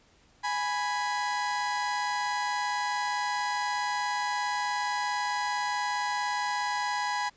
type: tone pair together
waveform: 30% pulse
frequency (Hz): 830.6 / 987.8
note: G#5 / B5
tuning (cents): 0 / 0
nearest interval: minor third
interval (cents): 300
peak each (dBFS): -28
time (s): 0.43-7.3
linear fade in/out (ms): 20
effects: pink hiss -62 dBFS RMS until 7.36 s + resampled to 16000 Hz